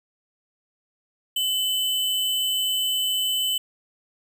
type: tone with sample-and-hold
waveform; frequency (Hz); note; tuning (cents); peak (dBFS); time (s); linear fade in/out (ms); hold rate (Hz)
sine; 3024; F#7; +37; -21; 1.36-3.58; 5; 11025
effects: none